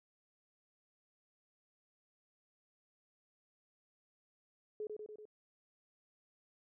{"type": "tone with echo", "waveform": "sine", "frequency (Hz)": 425.3, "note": "G#4", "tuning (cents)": 41, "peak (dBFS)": -38, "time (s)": [4.8, 4.87], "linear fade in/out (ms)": 2, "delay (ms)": 96, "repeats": 4, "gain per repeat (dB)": -3, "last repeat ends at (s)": 5.254, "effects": []}